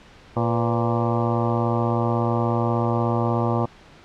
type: harmonic tone with a mistuned harmonic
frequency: 116.6 Hz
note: A#2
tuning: 1 cent sharp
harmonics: 1 / 2 / 3 / 4 / 5 / 6 / 7 / 8 / 9 / 10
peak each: -23 / -26 / -28 / -29 / -30 / -31 / -31 / -32 / -33 / -33 dBFS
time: 0.36-3.66 s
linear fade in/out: 10 ms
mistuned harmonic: 4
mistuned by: +84 cents
effects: pink hiss -48 dBFS RMS until 4.04 s + low-pass 4000 Hz 12 dB/octave